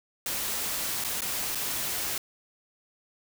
white noise with dropouts, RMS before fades -31 dBFS, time 0.26-2.18 s, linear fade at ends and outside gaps 2 ms, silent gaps 1.04-1.046 / 1.208-1.218 / 1.549-1.554 s, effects none

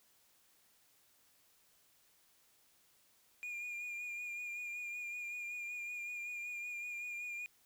triangle tone with vibrato, 2424 Hz, D#7, 46 cents flat, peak -39 dBFS, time 3.43-7.46 s, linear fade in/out 0 ms, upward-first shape sine, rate 5.3 Hz, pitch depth 27 cents each way, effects white hiss -70 dBFS RMS until 7.65 s

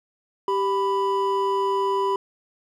triangle tone pair together, 392 / 991.8 Hz, G4 / B5, 0 / +7 cents, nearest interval octave + major third, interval 1607 cents, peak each -21 dBFS, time 0.48-2.16 s, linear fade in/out 2 ms, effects none

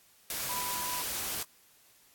sine tone in noise, 987.8 Hz, B5, in tune, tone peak -36 dBFS, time 0.49-1.02 s, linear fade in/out 2 ms, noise white, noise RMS -35 dBFS, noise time 0.3-1.43 s, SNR -4 dB, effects white hiss -62 dBFS RMS until 2.14 s + AAC 64 kbps

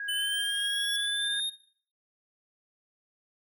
sine tone, 1646 Hz, G#6, 16 cents flat, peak -33 dBFS, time 0-1.4 s, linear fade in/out 2 ms
15% pulse tone with exponential growth, 5530 Hz, F8, 18 cents flat, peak -31 dBFS, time 0.04-0.96 s, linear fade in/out 0 ms, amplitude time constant 200 ms
square exponential sweep, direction up, 3000 to 3714 Hz, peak -29 dBFS, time 0.08-1.5 s, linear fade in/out 10 ms
effects noise-tail reverb RT60 0.5 s tail -17 dB re dry

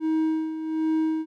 triangle tone with tremolo, 316.8 Hz, D#4, 31 cents sharp, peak -18 dBFS, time 0-1.26 s, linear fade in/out 50 ms, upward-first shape sine, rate 1.3 Hz, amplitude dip 65%, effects none

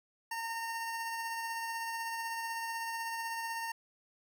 25% pulse tone with tremolo, 915 Hz, A#5, 32 cents flat, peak -31 dBFS, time 0.31-3.72 s, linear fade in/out 5 ms, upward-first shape triangle, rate 16 Hz, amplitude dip 30%, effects none

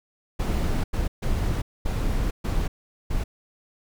brown noise bursts at uneven times, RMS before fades -24 dBFS, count 6, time 0.39-0.84 / 0.93-1.08 / 1.22-1.62 / 1.85-2.31 / 2.44-2.68 / 3.1-3.24 s, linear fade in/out 10 ms, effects none

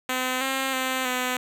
5% pulse tone with pitch steps, 255.9 / 266.6 / 259.7 / 252 Hz, C4 / C4 / C4 / B3, -38 / +33 / -13 / +35 cents, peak -13 dBFS, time 0.09-1.37 s, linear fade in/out 2 ms, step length 320 ms, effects none

